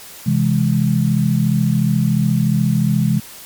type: chord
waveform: sine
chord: C augmented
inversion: none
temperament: equal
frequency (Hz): 130.81 / 164.81 / 207.7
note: C3 / E3 / G#3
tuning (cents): 0 / 0 / 0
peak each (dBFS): -17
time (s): 0.26-3.2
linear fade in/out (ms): 10
effects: white hiss -37 dBFS RMS until 3.45 s + MP3 96 kbps